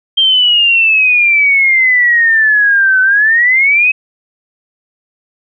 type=exponential two-way sweep; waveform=sine; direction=down then up; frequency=3177 to 1509 to 2569 Hz; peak=-6 dBFS; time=0.17-3.92 s; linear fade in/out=10 ms; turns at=3.01 s; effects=none